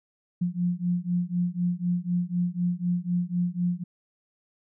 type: beating tone pair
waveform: sine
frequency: 174.6 / 178.6 Hz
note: F3 / F3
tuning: 0 / +39 cents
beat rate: 4 Hz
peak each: -27 dBFS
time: 0.41-3.84 s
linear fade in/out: 10 ms
effects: none